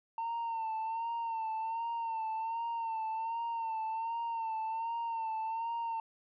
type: tone with vibrato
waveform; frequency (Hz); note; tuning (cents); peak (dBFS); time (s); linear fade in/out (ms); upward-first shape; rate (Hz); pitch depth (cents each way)
sine; 906; A#5; -50; -31; 0.18-6; 2; sine; 1.3; 47
effects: tanh soft clip ceiling -32 dBFS